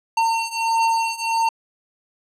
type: beating tone pair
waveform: square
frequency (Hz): 908 / 909.5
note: A#5 / A#5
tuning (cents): -46 / -43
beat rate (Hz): 1.5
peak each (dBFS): -23 / -21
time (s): 0.17-1.49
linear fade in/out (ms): 5
effects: low-pass 8000 Hz 12 dB/octave